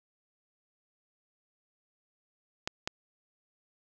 clicks, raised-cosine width 0.2 ms, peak -14 dBFS, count 2, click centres 2.675 / 2.875 s, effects none

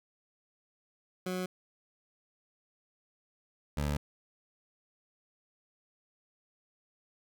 20% pulse tone pair in turn, 183.4 / 72.92 Hz, F#3 / D2, -15 / -12 cents, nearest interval octave + major third, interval 1597 cents, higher first, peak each -28 / -25 dBFS, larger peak second, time 1.26-1.46 / 3.77-3.97 s, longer neither, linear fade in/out 5 ms, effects none

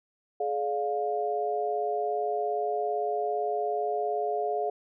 sine chord, D diminished, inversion second, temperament just, 422.9 / 587.3 / 704.8 Hz, Ab4 / D5 / F5, +31 / 0 / +16 cents, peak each -30 / -35 / -29 dBFS, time 0.4-4.7 s, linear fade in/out 5 ms, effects none

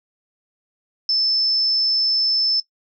sine tone, 5270 Hz, E8, 1 cent flat, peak -16 dBFS, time 1.09-2.6 s, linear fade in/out 2 ms, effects noise-tail reverb RT60 0.1 s tail -17 dB re dry

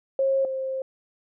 sine tone pair in turn, 539 / 528.8 Hz, C#5 / C5, -49 / +18 cents, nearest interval unison, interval 33 cents, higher first, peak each -19 / -26 dBFS, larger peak first, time 0.19-0.45 / 0.45-0.82 s, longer second, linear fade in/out 2 ms, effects none

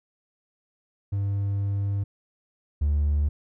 triangle tone pair in turn, 99.8 / 73.49 Hz, G2 / D2, +32 / +2 cents, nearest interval perfect fourth, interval 530 cents, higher first, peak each -21 / -17 dBFS, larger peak second, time 1.12-2.04 / 2.81-3.29 s, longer first, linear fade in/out 10 ms, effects tanh soft clip ceiling -15 dBFS

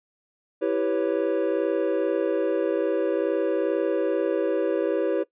triangle chord, C# half-diminished seventh, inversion first, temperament equal, 329.6 / 392 / 493.9 / 554.4 Hz, E4 / G4 / B4 / C#5, 0 / 0 / 0 / 0 cents, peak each -25 dBFS, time 0.61-5.24 s, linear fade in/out 20 ms, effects noise-tail reverb RT60 0.1 s tail -19 dB re dry + resampled to 8000 Hz

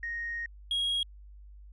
sine tone pair in turn, 1864.7 / 3288 Hz, A#6 / G#7, 0 / -18 cents, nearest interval minor seventh, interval 982 cents, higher second, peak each -32 / -24 dBFS, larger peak second, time 0.03-0.46 / 0.71-1.03 s, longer first, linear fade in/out 2 ms, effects tanh soft clip ceiling -26 dBFS + added 50 Hz sine -47 dBFS peak until 1.72 s

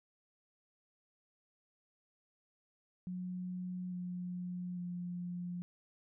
sine tone with pitch steps, 181.5 / 179.1 / 176.74 Hz, F#3 / F3 / F3, -33 / +44 / +21 cents, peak -38 dBFS, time 3.07-5.62 s, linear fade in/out 0 ms, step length 850 ms, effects none

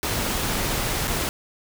pink noise with dropouts, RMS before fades -25 dBFS, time 0.03-1.29 s, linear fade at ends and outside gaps 0 ms, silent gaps 1.073-1.078 s, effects none

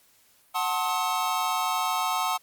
square chord, F# diminished seventh, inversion none, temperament just, 740 / 888 / 1065.6 / 1278.7 Hz, F#5 / A5 / C6 / Eb6, 0 / +16 / +31 / +47 cents, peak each -31 dBFS, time 0.54-2.38 s, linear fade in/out 20 ms, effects white hiss -61 dBFS RMS until 2.42 s + Opus 48 kbps

